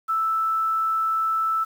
sine tone with quantisation, 1318.5 Hz, E6, in tune, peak -20 dBFS, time 0.08-1.65 s, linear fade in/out 20 ms, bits 8, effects none

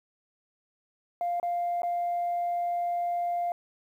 sine tone with dropouts, 698.5 Hz, F5, in tune, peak -25 dBFS, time 1.21-3.52 s, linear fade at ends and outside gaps 1 ms, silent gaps 1.399-1.429 / 1.82-1.832 s, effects tanh soft clip ceiling -23 dBFS + 10-bit

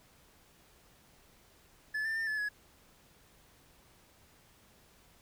triangle tone with pitch steps, 1727 / 1783 / 1802 / 1726 / 1682 Hz, A6 / A6 / A6 / A6 / G#6, -33 / +22 / +41 / -34 / +22 cents, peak -30 dBFS, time 1.94-2.49 s, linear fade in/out 10 ms, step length 110 ms, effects pink hiss -63 dBFS RMS until 5.21 s

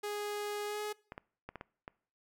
sawtooth tone with pitch glide, 414.4 to 420.4 Hz, G#4 to G#4, -4 to +21 cents, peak -32 dBFS, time 0.03-0.93 s, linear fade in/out 10 ms, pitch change +25 cents, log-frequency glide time 0.65-0.8 s
clicks, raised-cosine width 0.5 ms, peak -28 dBFS, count 6, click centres 1.121 / 1.179 / 1.49 / 1.557 / 1.611 / 1.879 s
effects noise-tail reverb RT60 0.5 s tail -23 dB re dry

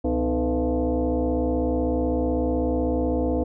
sine tone with frequency modulation, 122.5 Hz, B2, 14 cents flat, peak -20 dBFS, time 0.04-3.44 s, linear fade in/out 10 ms, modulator 189 Hz, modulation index 2.6, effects none

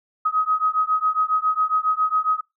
sine beating tone pair, 1260 / 1267.3 Hz, D#6 / D#6, +21 / +31 cents, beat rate 7.3 Hz, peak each -21 dBFS, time 0.25-2.41 s, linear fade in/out 10 ms, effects noise-tail reverb RT60 0.2 s tail -26 dB re dry

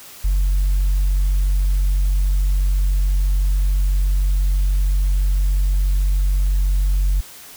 sine tone, 46.93 Hz, F#1, 25 cents sharp, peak -12 dBFS, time 0.24-7.21 s, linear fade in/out 10 ms, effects tanh soft clip ceiling -12 dBFS + white hiss -40 dBFS RMS until 7.56 s

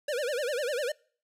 square tone with vibrato, 535 Hz, C5, 38 cents sharp, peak -29 dBFS, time 0.08-0.92 s, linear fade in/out 5 ms, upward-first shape sine, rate 10 Hz, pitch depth 230 cents each way, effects noise-tail reverb RT60 0.5 s tail -26 dB re dry + low-pass 12000 Hz 12 dB/octave

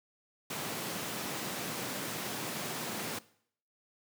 pink high-pass noise, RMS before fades -38 dBFS, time 0.5-3.19 s, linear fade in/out 5 ms, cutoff 140 Hz, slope 24 dB/octave, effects noise-tail reverb RT60 0.6 s tail -19 dB re dry

